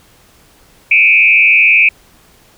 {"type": "tone with frequency modulation", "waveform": "sine", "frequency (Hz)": 2437, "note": "D#7", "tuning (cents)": -37, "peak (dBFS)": -5, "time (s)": [0.91, 1.89], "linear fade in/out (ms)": 5, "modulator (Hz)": 113, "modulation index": 1.5, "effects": ["pink hiss -47 dBFS RMS until 2.57 s"]}